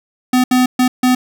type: tone bursts at uneven times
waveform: square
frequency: 252.4 Hz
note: B3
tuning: 38 cents sharp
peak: -10 dBFS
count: 4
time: 0.33-0.44 / 0.51-0.66 / 0.79-0.88 / 1.03-1.15 s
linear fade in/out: 5 ms
effects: none